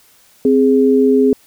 sine tone pair together, 261.6 / 415.3 Hz, C4 / G#4, 0 / 0 cents, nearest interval minor sixth, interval 800 cents, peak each -11 dBFS, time 0.45-1.33 s, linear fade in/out 2 ms, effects white hiss -50 dBFS RMS until 1.46 s

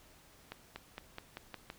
accelerating click train, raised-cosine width 0.3 ms, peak -26 dBFS, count 7, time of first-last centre 0.52-1.701 s, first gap 240 ms, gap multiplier 0.92, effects pink hiss -61 dBFS RMS until 1.78 s

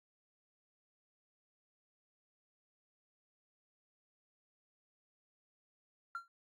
triangle tone with exponential decay, 1375 Hz, F6, 27 cents flat, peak -32 dBFS, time 6.15-6.28 s, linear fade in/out 1 ms, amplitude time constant 28 ms, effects tanh soft clip ceiling -34 dBFS + AAC 64 kbps

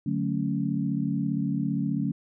sine chord, D major seventh, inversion none, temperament equal, 146.83 / 185 / 220 / 277.2 Hz, D3 / F#3 / A3 / C#4, 0 / 0 / 0 / 0 cents, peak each -30 dBFS, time 0.06-2.12 s, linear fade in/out 5 ms, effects none

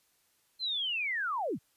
sine linear sweep, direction down, 4195 to 83.9 Hz, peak -30 dBFS, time 0.59-1.59 s, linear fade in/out 50 ms, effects white hiss -71 dBFS RMS until 1.76 s + resampled to 32000 Hz

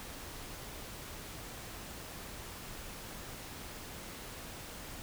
silence, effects pink hiss -46 dBFS RMS until 5.02 s

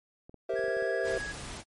clicks, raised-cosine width 2 ms, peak -36 dBFS, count 10, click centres 0.295 / 0.343 / 0.538 / 0.592 / 0.641 / 0.682 / 0.768 / 0.824 / 1.094 / 1.161 s
triangle chord, C dominant seventh, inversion second, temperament equal with one note detuned, 392 / 466.2 / 523.3 / 655.8 Hz, G4 / Bb4 / C5 / E5, 0 / 0 / 0 / -9 cents, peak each -32 dBFS, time 0.49-1.18 s, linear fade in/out 5 ms
triangle tone, 1661.2 Hz, G#6, in tune, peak -34 dBFS, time 0.55-1.33 s, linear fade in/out 20 ms
pink noise, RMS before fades -41 dBFS, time 1.03-1.64 s, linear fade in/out 50 ms
effects MP3 48 kbps

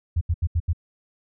sine tone bursts, 83.7 Hz, E2, 27 cents sharp, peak -18 dBFS, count 5, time 0.16-0.732 s, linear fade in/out 10 ms, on 52 ms, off 78 ms, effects none

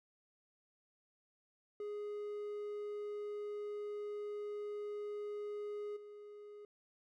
triangle tone with level steps, 415.3 Hz, G#4, in tune, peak -38 / -48 dBFS, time 1.8-6.65 s, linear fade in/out 2 ms, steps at 5.96 s, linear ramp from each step 10 ms, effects none

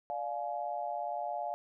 sine chord, D diminished, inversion none, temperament just, 587.3 / 704.8 / 845.8 Hz, D5 / F5 / Ab5, 0 / +16 / +31 cents, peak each -40 / -36 / -39 dBFS, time 0.1-1.54 s, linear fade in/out 0 ms, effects none

